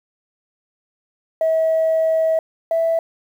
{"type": "tone pair in turn", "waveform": "sine", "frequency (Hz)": [644, 658.7], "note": ["E5", "E5"], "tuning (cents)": [-41, -1], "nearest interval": "unison", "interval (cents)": 40, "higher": "second", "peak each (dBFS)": [-13, -14], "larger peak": "first", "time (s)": [[1.41, 2.39], [2.71, 2.99]], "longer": "first", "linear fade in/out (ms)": 2, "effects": ["tanh soft clip ceiling -11 dBFS", "8-bit"]}